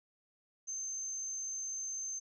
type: tone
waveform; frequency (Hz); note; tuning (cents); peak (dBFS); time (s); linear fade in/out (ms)
sine; 6272; G8; 0; -37; 0.67-2.2; 20
effects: none